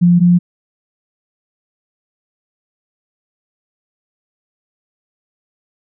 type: tone pair in turn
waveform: sine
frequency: 174.8 / 175.81 Hz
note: F3 / F3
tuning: +2 / +12 cents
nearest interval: unison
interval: 10 cents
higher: second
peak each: -6 dBFS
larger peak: neither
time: 0.01-0.2 / 0.2-0.39 s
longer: neither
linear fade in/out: 20 ms
effects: none